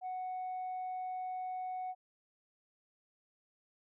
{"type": "tone", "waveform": "sine", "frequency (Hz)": 740, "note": "F#5", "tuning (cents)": 0, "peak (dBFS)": -35, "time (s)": [0.01, 1.95], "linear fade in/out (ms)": 50, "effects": ["tanh soft clip ceiling -35 dBFS"]}